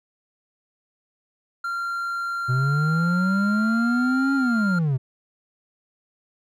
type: tone with pitch glide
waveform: triangle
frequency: 1382 to 1395.6 Hz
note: F6 to F6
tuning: -19 to -2 cents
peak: -23 dBFS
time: 1.64-4.79 s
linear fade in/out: 5 ms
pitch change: +17 cents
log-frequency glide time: 2.32-4.65 s
type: linear two-way sweep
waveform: triangle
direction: up then down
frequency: 123.47 to 276 to 123.47 Hz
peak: -17 dBFS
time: 2.48-4.98 s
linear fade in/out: 20 ms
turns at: 4.35 s
effects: none